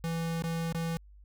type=tone with dropouts; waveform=square; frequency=165.6 Hz; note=E3; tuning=8 cents sharp; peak=-31 dBFS; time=0.04-0.97 s; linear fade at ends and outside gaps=0 ms; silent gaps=0.422-0.439 / 0.725-0.747 s; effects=added 50 Hz sine -51 dBFS peak until 1.24 s